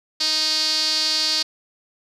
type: tone with band-pass filter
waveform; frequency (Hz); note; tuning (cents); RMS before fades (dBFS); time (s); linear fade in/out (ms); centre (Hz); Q
sawtooth; 311.1; D#4; 0; -21; 0.2-1.43; 10; 4600; 6.8
effects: none